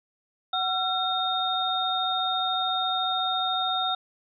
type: tone cluster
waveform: sine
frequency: 744 / 1356 / 3685 Hz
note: F#5 / E6 / A#7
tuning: +9 / +49 / -21 cents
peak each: -28 / -30 / -27 dBFS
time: 0.53-3.95 s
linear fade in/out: 5 ms
effects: none